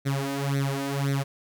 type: tone with flanger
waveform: sawtooth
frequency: 138.59 Hz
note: C#3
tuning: in tune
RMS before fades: -27 dBFS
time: 0.05-1.24 s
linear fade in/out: 20 ms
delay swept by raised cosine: 0.5 to 3.3 ms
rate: 1.9 Hz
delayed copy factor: +0.85
effects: none